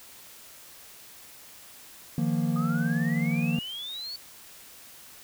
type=chord; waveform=triangle; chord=Eb suspended second; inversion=none; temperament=equal; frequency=155.56 / 174.61 / 233.1 Hz; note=Eb3 / F3 / Bb3; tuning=0 / 0 / 0 cents; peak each=-26 / -27 / -26 dBFS; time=2.18-3.59 s; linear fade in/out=2 ms
type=exponential sweep; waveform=sine; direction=up; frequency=1217 to 4540 Hz; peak=-34 dBFS; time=2.56-4.16 s; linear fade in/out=2 ms
effects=white hiss -49 dBFS RMS until 5.23 s